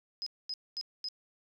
sine tone bursts, 5050 Hz, D#8, 25 cents sharp, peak -34 dBFS, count 4, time 0.22-1.086 s, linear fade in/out 0 ms, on 44 ms, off 230 ms, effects none

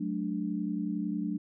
sine chord, D major, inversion first, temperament equal with one note detuned, 185 / 216 / 293.7 Hz, F#3 / A3 / D4, 0 / -32 / 0 cents, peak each -34 dBFS, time 0-1.38 s, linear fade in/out 10 ms, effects none

